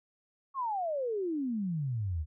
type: exponential sweep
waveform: sine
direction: down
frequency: 1125 to 72 Hz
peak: -30 dBFS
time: 0.54-2.26 s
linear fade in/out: 50 ms
effects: none